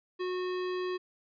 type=tone; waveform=square; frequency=365.2 Hz; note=F#4; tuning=23 cents flat; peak=-32 dBFS; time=0.19-0.98 s; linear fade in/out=20 ms; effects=resampled to 11025 Hz